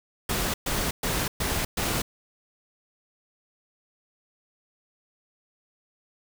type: noise bursts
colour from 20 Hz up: pink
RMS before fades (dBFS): -27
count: 5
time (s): 0.29-2.02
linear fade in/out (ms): 5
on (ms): 250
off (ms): 120
effects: none